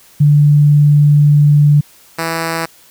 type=tone pair in turn; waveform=sine / 5% pulse; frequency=146.83 / 164.4 Hz; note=D3 / E3; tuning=0 / -4 cents; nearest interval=major second; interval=196 cents; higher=second; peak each=-5 dBFS; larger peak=neither; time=0.2-1.81 / 2.18-2.66 s; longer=first; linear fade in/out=10 ms; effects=white hiss -45 dBFS RMS until 2.9 s